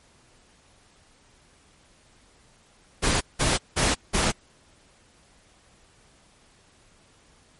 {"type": "noise bursts", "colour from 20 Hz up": "pink", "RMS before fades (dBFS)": -22, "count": 4, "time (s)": [3.02, 4.32], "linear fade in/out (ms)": 20, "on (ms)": 190, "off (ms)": 180, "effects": ["pink hiss -58 dBFS RMS until 7.59 s", "MP3 48 kbps"]}